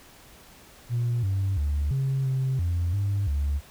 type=tone with pitch steps; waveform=sine; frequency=119.5 / 97 / 72.9 / 134.8 / 132 / 86.5 / 100.1 / 71.4 Hz; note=A#2 / G2 / D2 / C#3 / C3 / F2 / G2 / D2; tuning=+43 / -18 / -12 / -48 / +16 / -16 / +37 / -48 cents; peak=-21 dBFS; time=0.89-3.61 s; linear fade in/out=50 ms; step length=340 ms; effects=tanh soft clip ceiling -20 dBFS + pink hiss -51 dBFS RMS until 3.7 s